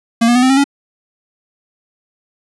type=tone with pitch steps; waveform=square; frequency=230.8 / 239.9 / 249.4 / 259.2 / 269.4 / 280.1 Hz; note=A#3 / A#3 / B3 / C4 / C#4 / C#4; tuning=-17 / +50 / +17 / -16 / -49 / +18 cents; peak=-9 dBFS; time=0.21-0.642 s; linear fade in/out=10 ms; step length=72 ms; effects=resampled to 24000 Hz + 8-bit